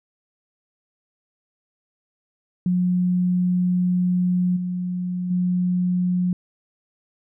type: tone with level steps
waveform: sine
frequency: 180 Hz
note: F#3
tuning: 47 cents flat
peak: -17 / -23 / -18 dBFS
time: 2.66-6.33 s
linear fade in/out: 2 ms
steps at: 4.56 / 5.3 s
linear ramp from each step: 10 ms
effects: none